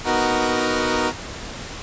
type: chord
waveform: 15% pulse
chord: B major seventh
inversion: none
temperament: equal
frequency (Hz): 246.9 / 311.1 / 370 / 466.2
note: B3 / D#4 / F#4 / A#4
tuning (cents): 0 / 0 / 0 / 0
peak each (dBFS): -18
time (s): 0.04-1.13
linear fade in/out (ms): 50
effects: pink hiss -33 dBFS RMS until 1.82 s + resampled to 16000 Hz